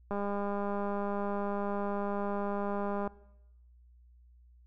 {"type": "click train", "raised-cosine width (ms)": 1, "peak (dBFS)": -22, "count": 600, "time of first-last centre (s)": [0.11, 3.075], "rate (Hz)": 202, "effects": ["noise-tail reverb RT60 0.9 s tail -21 dB re dry", "added 60 Hz sine -56 dBFS peak until 4.66 s"]}